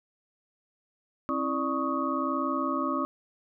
sine tone cluster, 267.4 / 328.6 / 589 / 1109 / 1254 Hz, C4 / E4 / D5 / C#6 / D#6, +38 / -5 / +5 / 0 / +13 cents, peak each -31 / -34 / -35 / -31 / -33 dBFS, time 1.29-3.05 s, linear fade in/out 0 ms, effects none

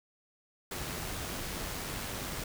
pink noise with amplitude modulation, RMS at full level -37 dBFS, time 0.71-2.44 s, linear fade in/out 5 ms, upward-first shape sine, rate 96.9 Hz, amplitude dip 25%, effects none

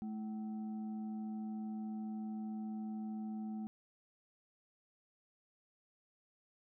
sine tone with frequency modulation, 216.2 Hz, A3, 30 cents flat, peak -39 dBFS, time 0.02-3.67 s, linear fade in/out 0 ms, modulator 546 Hz, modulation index 0.33, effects none

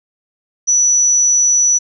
sine tone, 5920 Hz, F#8, in tune, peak -9 dBFS, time 0.67-1.79 s, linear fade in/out 20 ms, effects none

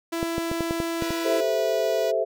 sawtooth tone, 333.4 Hz, E4, 20 cents sharp, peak -22 dBFS, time 0.12-1.41 s, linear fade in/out 10 ms
clicks, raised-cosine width 2 ms, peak -14 dBFS, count 8, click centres 0.229 / 0.381 / 0.515 / 0.607 / 0.709 / 0.802 / 1.023 / 1.106 s
5% pulse tone with pitch glide, 486.4 to 489.8 Hz, B4 to B4, -26 to -14 cents, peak -23 dBFS, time 1-2.12 s, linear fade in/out 20 ms, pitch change +12 cents, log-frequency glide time 1.17-1.28 s
sine chord, A minor seventh, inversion third, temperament equal, 392 / 440 / 523.3 / 659.3 Hz, G4 / A4 / C5 / E5, 0 / 0 / 0 / 0 cents, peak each -30 / -27 / -27 / -24 dBFS, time 1.24-2.25 s, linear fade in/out 20 ms
effects none

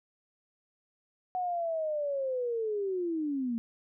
sine linear sweep, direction down, 740 to 224.9 Hz, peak -29 dBFS, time 1.35-3.58 s, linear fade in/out 0 ms, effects none

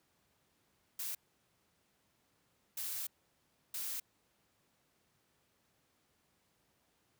blue noise bursts at uneven times, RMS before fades -40 dBFS, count 3, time 0.99-1.15 / 2.77-3.07 / 3.74-4 s, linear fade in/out 5 ms, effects pink hiss -75 dBFS RMS until 7.19 s + high-pass 80 Hz 12 dB/octave

